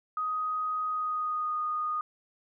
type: tone with pitch glide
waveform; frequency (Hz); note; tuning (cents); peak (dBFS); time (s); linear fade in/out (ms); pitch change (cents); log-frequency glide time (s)
sine; 1252 to 1232.6; D#6 to D#6; +10 to -17; -28; 0.17-2.01; 2; -27; 0.86-1.59
effects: none